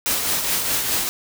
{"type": "noise with tremolo", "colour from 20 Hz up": "white", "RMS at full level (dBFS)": -20, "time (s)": [0.06, 1.09], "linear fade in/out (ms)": 0, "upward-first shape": "triangle", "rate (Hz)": 4.8, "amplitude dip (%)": 45, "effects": []}